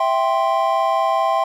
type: chord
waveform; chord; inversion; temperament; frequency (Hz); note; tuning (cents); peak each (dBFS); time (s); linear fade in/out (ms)
triangle; C major; first; equal; 659.3 / 784 / 1046.5; E5 / G5 / C6; 0 / 0 / 0; -18; 0-1.44; 5
effects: none